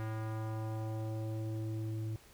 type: tone with low-pass filter sweep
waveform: square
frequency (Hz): 110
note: A2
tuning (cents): 0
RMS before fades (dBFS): -38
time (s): 0-2.16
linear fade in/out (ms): 0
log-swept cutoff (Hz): 1700 to 250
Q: 1.4
effects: pink hiss -60 dBFS RMS until 2.33 s